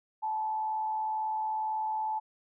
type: tone with frequency modulation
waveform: sine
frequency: 869 Hz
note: A5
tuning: 22 cents flat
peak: -29 dBFS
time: 0.22-2.2 s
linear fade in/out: 20 ms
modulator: 84 Hz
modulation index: 0.37
effects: none